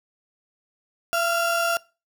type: tone pair together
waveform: 35% pulse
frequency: 676.2 / 1392 Hz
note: E5 / F6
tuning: +44 / -6 cents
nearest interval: octave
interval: 1250 cents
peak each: -22 dBFS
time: 1.13-1.77 s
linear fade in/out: 0 ms
effects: noise-tail reverb RT60 0.3 s tail -22 dB re dry